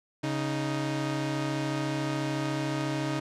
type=tone pair together; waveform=sawtooth; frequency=138.59 / 311.1 Hz; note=C#3 / D#4; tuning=0 / 0 cents; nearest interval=octave + major second; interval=1400 cents; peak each=-27 dBFS; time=0.23-3.2 s; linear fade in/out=10 ms; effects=low-pass 7000 Hz 12 dB/octave